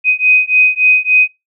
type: beating tone pair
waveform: sine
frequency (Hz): 2505 / 2508.5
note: D#7 / D#7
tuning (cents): +11 / +13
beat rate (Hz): 3.5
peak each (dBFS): -11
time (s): 0.04-1.28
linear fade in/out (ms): 50
effects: noise-tail reverb RT60 0.2 s tail -21 dB re dry